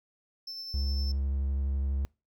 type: tone with tremolo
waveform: triangle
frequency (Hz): 5310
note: E8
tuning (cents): +12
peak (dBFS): -35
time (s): 0.47-1.12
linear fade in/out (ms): 5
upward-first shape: sine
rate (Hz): 9.9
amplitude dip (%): 25
type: tone with vibrato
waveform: triangle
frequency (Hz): 68.5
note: C#2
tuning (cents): -20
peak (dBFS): -25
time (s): 0.74-2.05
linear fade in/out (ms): 0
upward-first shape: triangle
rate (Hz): 12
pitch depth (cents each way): 22
effects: noise-tail reverb RT60 0.3 s tail -26 dB re dry